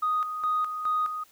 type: tone with tremolo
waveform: sine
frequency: 1244.5 Hz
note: D#6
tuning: in tune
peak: -22 dBFS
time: 0.02-1.24 s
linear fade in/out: 10 ms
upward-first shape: square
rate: 2.4 Hz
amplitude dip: 60%
effects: tanh soft clip ceiling -18 dBFS + white hiss -59 dBFS RMS until 1.31 s